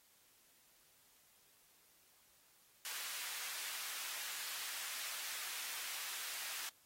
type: high-pass noise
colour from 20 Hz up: pink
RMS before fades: -45 dBFS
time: 2.85-6.69 s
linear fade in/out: 0 ms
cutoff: 1600 Hz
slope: 12 dB/octave
effects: white hiss -69 dBFS RMS until 6.85 s + AAC 48 kbps